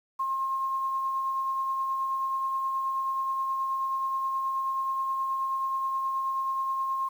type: tone with tremolo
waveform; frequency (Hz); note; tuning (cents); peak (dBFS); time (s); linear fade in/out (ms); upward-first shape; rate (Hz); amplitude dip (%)
sine; 1068; C6; +35; -25; 0.19-7.09; 10; triangle; 9.4; 30
effects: 9-bit